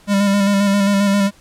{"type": "tone with vibrato", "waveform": "square", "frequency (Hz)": 200, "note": "G3", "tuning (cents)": 35, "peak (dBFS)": -13, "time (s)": [0.07, 1.31], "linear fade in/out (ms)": 50, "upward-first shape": "square", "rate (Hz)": 7.5, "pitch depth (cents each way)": 25, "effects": ["pink hiss -49 dBFS RMS until 1.4 s", "low-pass 11000 Hz 12 dB/octave"]}